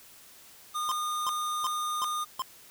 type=tone; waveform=square; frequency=1220 Hz; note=D#6; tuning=34 cents flat; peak=-30 dBFS; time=0.74-2.25 s; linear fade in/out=20 ms
type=tone bursts; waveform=square; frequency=1046.5 Hz; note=C6; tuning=in tune; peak=-29 dBFS; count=5; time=0.89-2.42 s; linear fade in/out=0 ms; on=26 ms; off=350 ms
effects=white hiss -53 dBFS RMS until 2.7 s